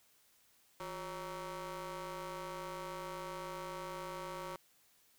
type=ring-modulated tone; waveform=20% pulse; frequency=192.7 Hz; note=G3; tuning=29 cents flat; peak=-34 dBFS; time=0.8-4.56 s; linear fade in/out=2 ms; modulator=743 Hz; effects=white hiss -69 dBFS RMS until 5.18 s